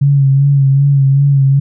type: tone with vibrato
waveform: sine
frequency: 138.59 Hz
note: C#3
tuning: in tune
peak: -6 dBFS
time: 0.01-1.6 s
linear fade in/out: 10 ms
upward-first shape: sine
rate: 2.6 Hz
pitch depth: 39 cents each way
effects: none